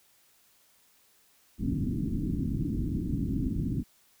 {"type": "low-pass noise", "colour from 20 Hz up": "white", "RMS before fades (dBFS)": -30, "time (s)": [1.58, 3.84], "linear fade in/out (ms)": 50, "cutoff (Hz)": 300, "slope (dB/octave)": 48, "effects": ["white hiss -64 dBFS RMS until 4.2 s"]}